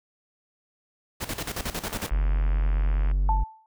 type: noise with tremolo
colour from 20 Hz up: pink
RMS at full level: -30 dBFS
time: 1.2-2.1 s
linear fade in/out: 20 ms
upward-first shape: square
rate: 11 Hz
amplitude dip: 75%
type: click train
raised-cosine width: 0.5 ms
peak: -25 dBFS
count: 95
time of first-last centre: 1.87-3.113 s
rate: 75.6 Hz
type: tone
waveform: triangle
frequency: 47.39 Hz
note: F#1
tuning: 42 cents sharp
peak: -18 dBFS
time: 2.11-3.44 s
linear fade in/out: 10 ms
type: tone with exponential decay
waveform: sine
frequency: 880 Hz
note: A5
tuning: in tune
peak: -20 dBFS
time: 3.29-3.66 s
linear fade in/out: 1 ms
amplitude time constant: 79 ms
effects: none